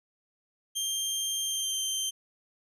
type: tone with pitch glide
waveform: 20% pulse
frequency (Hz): 3178 to 3134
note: G7 to G7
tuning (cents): +23 to -1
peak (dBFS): -23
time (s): 0.75-2.11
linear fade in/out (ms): 20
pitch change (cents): -24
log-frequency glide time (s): 1.43-1.81
effects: none